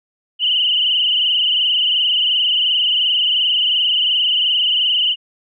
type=tone with frequency modulation; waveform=sine; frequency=2960 Hz; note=F#7; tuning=in tune; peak=-13 dBFS; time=0.39-5.16 s; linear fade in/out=50 ms; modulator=22.8 Hz; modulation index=5.4; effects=none